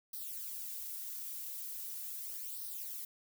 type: noise with flanger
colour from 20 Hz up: violet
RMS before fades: -43 dBFS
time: 0.13-3.05 s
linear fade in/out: 5 ms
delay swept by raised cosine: 0.2 to 3.7 ms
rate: 0.4 Hz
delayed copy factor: +0.7
effects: none